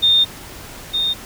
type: tone pair in turn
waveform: sine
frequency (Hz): 3644 / 3667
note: A#7 / A#7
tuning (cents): -40 / -29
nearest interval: unison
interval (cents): 11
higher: second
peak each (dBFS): -10 / -16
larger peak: first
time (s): 0.02-0.25 / 0.93-1.14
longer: first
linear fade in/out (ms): 20
effects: pink hiss -36 dBFS RMS until 1.25 s